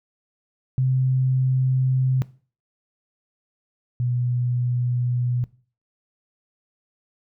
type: tone pair in turn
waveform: sine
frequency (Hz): 130 / 122.94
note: C3 / B2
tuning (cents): -11 / -7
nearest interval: minor second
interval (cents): 96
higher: first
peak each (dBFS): -17 / -20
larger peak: first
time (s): 0.78-2.22 / 4-5.44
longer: neither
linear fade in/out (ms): 0
effects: noise-tail reverb RT60 0.4 s tail -19 dB re dry